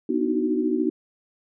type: tone cluster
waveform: sine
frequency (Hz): 245.8 / 302.2 / 316.1 / 373.7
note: B3 / D4 / D#4 / F#4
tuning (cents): -8 / +50 / +27 / +17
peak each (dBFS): -26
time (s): 0.09-0.9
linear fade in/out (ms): 5
effects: none